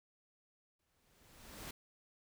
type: noise with exponential growth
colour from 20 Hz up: pink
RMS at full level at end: -45 dBFS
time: 0.79-1.71 s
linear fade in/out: 5 ms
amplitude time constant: 200 ms
effects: none